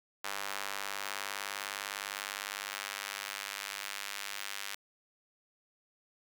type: tone with high-pass filter sweep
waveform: sawtooth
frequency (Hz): 99.8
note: G2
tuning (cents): +32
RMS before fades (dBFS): -40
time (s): 0.24-4.75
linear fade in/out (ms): 5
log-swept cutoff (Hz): 1100 to 2000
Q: 0.87
effects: none